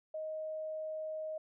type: tone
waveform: sine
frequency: 626 Hz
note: D#5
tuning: 10 cents sharp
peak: -37 dBFS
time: 0.14-1.38 s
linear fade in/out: 5 ms
effects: none